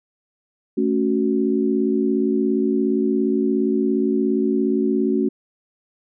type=chord; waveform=sine; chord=F# minor; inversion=first; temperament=equal; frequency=220 / 277.2 / 370 Hz; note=A3 / C#4 / F#4; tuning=0 / 0 / 0 cents; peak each=-21 dBFS; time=0.77-5.29 s; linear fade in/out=10 ms; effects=none